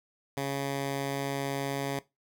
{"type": "tone", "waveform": "10% pulse", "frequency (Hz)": 138.59, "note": "C#3", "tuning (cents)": 0, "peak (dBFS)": -22, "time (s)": [0.37, 1.99], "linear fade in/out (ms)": 2, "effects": ["noise-tail reverb RT60 0.2 s tail -18 dB re dry"]}